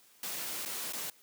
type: noise with dropouts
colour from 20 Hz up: white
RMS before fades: -38 dBFS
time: 0.23-1.1 s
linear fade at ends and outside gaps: 2 ms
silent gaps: 0.652-0.658 / 0.925-0.933 s
effects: white hiss -62 dBFS RMS until 1.22 s + high-pass 150 Hz 12 dB/octave